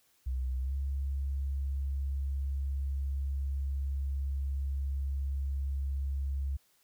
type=tone with pitch glide; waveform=sine; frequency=64 to 68.59 Hz; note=C2 to C#2; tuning=-38 to -18 cents; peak=-30 dBFS; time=0.26-6.57 s; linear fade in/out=10 ms; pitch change=+120 cents; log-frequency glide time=0.6-0.74 s; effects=white hiss -69 dBFS RMS until 6.83 s